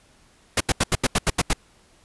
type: noise bursts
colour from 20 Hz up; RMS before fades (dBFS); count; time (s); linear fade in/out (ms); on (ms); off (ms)
pink; -19; 9; 0.57-1.533; 5; 35; 81
effects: pink hiss -57 dBFS RMS until 2.04 s + resampled to 24000 Hz